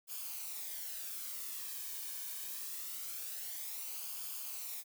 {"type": "noise with flanger", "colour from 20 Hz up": "blue", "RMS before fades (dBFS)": -43, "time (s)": [0.07, 4.84], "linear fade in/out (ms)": 50, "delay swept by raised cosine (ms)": [0.51, 1.51], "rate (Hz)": 0.24, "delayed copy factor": -0.55, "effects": []}